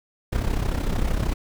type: noise with amplitude modulation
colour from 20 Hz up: brown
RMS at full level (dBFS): -20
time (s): 0.32-1.34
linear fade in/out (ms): 10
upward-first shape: sine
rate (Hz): 33.1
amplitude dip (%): 70
effects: none